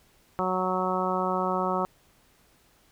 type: harmonic tone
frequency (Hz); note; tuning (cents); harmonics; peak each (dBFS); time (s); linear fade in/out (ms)
185; F#3; 0; 1 / 2 / 3 / 4 / 5 / 6 / 7; -32 / -32 / -32 / -32 / -32 / -32 / -32; 0.39-1.85; 0
effects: pink hiss -62 dBFS RMS until 2.91 s